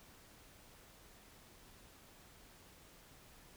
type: silence
effects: pink hiss -61 dBFS RMS until 3.56 s